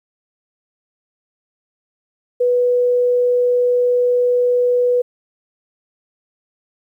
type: tone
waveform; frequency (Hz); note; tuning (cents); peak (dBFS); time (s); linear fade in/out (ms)
sine; 491.6; B4; -8; -12; 2.4-5.02; 10
effects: 9-bit